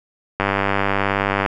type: click train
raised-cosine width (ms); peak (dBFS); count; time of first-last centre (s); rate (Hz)
0.5; -3; 106; 0.4-1.462; 98.9
effects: none